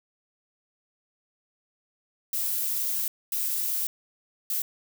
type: noise bursts at uneven times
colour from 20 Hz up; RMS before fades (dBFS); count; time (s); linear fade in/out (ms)
violet; -28; 3; 2.33-3.08 / 3.32-3.87 / 4.5-4.62; 2
effects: none